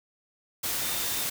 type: tone in noise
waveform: sine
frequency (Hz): 3607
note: A7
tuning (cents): +42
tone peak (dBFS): -39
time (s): 0.82-1.24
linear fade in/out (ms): 10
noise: white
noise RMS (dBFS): -30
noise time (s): 0.63-1.3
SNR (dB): -12
effects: none